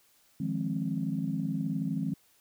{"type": "chord", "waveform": "sine", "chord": "F minor seventh", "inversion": "third", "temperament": "equal with one note detuned", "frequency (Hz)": [155.56, 174.61, 207.7, 264.7], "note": ["Eb3", "F3", "Ab3", "C4"], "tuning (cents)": [0, 0, 0, 20], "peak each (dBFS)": -34, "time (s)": [0.4, 2.14], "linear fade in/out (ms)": 5, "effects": ["tanh soft clip ceiling -18 dBFS", "white hiss -65 dBFS RMS until 2.4 s"]}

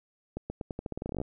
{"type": "accelerating click train", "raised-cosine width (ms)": 2, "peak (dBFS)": -21, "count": 17, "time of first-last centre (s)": [0.37, 1.215], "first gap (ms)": 130, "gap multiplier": 0.86, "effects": []}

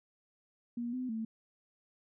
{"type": "tone with pitch steps", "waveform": "sine", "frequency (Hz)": [238, 254.1, 222.9], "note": ["A#3", "B3", "A3"], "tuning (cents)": [36, 49, 23], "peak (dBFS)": -34, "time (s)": [0.77, 1.25], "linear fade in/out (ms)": 5, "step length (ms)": 160, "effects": []}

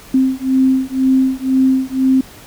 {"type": "beating tone pair", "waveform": "sine", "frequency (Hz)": [261.6, 263.6], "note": ["C4", "C4"], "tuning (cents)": [0, 13], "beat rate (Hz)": 2, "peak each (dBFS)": -14, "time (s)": [0.14, 2.21], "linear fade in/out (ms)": 5, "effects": ["pink hiss -39 dBFS RMS until 2.46 s"]}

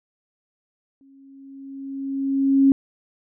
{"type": "tone with exponential growth", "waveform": "sine", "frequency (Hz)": 272.6, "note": "C#4", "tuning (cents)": -29, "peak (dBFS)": -10, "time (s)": [1.01, 2.72], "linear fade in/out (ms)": 1, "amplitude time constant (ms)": 370, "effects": []}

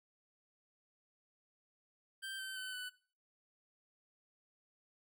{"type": "tone with pitch steps", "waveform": "25% pulse", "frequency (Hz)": [1568, 1542.8, 1518.1, 1493.7], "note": ["G6", "G6", "F#6", "F#6"], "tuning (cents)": [0, -28, 44, 16], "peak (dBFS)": -38, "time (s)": [2.22, 2.9], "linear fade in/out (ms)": 20, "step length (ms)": 170, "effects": ["noise-tail reverb RT60 0.4 s tail -18 dB re dry"]}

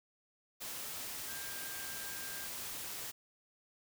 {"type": "tone in noise", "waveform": "sine", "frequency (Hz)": 1594, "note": "G6", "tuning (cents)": 28, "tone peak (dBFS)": -49, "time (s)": [1.27, 2.48], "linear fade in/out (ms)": 20, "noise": "white", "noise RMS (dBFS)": -43, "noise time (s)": [0.6, 3.12], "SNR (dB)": -9, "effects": []}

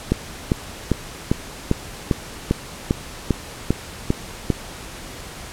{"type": "click train", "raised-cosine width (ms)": 3, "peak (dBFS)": -3, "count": 12, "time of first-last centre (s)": [0.12, 4.502], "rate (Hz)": 2.51, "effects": ["pink hiss -36 dBFS RMS until 5.52 s", "low-pass 11000 Hz 12 dB/octave"]}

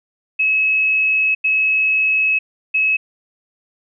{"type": "tone bursts at uneven times", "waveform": "sine", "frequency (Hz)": 2575, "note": "E7", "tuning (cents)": -41, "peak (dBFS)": -13, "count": 3, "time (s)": [[0.39, 1.35], [1.44, 2.39], [2.74, 2.97]], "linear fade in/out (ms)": 10, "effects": []}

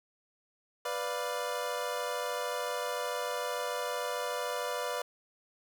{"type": "chord", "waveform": "25% pulse", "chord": "B diminished", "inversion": "none", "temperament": "equal", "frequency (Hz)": [493.9, 587.3, 698.5], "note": ["B4", "D5", "F5"], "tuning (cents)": [0, 0, 0], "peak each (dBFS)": [-32, -33, -36], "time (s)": [0.85, 5.02], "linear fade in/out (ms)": 5, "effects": []}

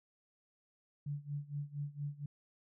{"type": "tone with tremolo", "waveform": "sine", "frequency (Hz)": 144.7, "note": "D3", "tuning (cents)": -25, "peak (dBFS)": -35, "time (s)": [1.06, 2.26], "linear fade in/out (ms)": 5, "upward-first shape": "sine", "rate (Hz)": 4.3, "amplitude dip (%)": 90, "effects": []}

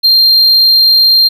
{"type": "tone", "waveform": "triangle", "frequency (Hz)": 4186, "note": "C8", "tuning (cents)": 0, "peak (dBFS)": -3, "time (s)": [0.03, 1.29], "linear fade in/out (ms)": 20, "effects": []}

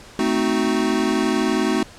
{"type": "chord", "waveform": "square", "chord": "A diminished seventh", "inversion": "none", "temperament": "equal with one note detuned", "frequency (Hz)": [220, 259.1, 311.1, 370], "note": ["A3", "C4", "Eb4", "Gb4"], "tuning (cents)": [0, -17, 0, 0], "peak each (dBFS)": -24, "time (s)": [0.19, 1.83], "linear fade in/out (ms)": 2, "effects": ["pink hiss -43 dBFS RMS until 1.98 s", "low-pass 8000 Hz 12 dB/octave"]}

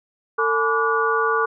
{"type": "tone cluster", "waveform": "sine", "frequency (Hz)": [449.6, 853, 1002, 1160, 1448], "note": ["A4", "G#5", "B5", "D6", "F#6"], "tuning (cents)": [37, 46, 25, -22, -38], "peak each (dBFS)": [-22, -29, -29, -21, -23], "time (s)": [0.38, 1.46], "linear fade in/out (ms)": 10, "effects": []}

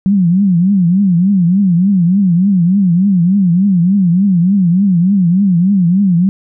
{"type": "tone with vibrato", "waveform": "sine", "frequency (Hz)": 185, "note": "F#3", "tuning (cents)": 0, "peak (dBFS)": -7, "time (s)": [0.06, 6.29], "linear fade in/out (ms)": 0, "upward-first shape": "triangle", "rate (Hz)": 3.4, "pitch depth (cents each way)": 200, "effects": []}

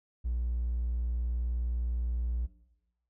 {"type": "tone", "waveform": "triangle", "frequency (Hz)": 59.6, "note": "A#1", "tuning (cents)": 39, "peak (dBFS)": -26, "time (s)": [0.24, 2.47], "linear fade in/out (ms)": 20, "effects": ["noise-tail reverb RT60 0.9 s tail -18 dB re dry", "tanh soft clip ceiling -23 dBFS"]}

